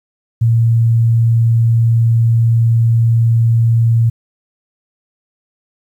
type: tone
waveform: sine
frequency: 115.2 Hz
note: A#2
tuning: 20 cents flat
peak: -8 dBFS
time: 0.41-4.1 s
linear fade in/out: 10 ms
effects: 8-bit